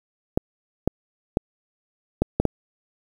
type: clicks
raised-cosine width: 2 ms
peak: -5 dBFS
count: 6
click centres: 0.375 / 0.876 / 1.371 / 2.22 / 2.4 / 2.453 s
effects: 7-bit